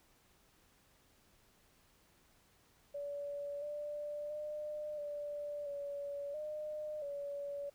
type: tone with pitch steps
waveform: sine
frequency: 573 / 590 / 601 / 585 / 569 / 607 / 569 Hz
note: D5 / D5 / D5 / D5 / C#5 / D#5 / C#5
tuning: -43 / +8 / +40 / -7 / +45 / -43 / +45 cents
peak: -39 dBFS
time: 2.94-7.7 s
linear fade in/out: 10 ms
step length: 680 ms
effects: pink hiss -69 dBFS RMS until 7.74 s